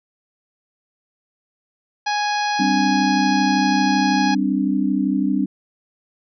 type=harmonic tone; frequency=830.6 Hz; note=G#5; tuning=in tune; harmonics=1 / 2 / 3 / 4 / 5 / 6 / 7; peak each=-20 / -26 / -30 / -34 / -31 / -32 / -36 dBFS; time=2.06-4.35 s; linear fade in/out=10 ms
type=chord; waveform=sine; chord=G suspended fourth; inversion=none; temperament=just; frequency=196 / 261.3 / 294 Hz; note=G3 / C4 / D4; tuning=0 / -2 / +2 cents; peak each=-21 dBFS; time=2.59-5.46 s; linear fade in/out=10 ms
effects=none